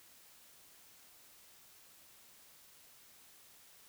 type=silence; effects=white hiss -61 dBFS RMS until 3.88 s